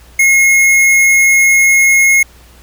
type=tone with hard clipping; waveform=sine; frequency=2161 Hz; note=C#7; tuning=45 cents flat; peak=-7 dBFS; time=0.19-2.23 s; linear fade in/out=5 ms; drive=16 dB; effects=added 60 Hz sine -40 dBFS peak until 2.62 s + pink hiss -44 dBFS RMS until 2.62 s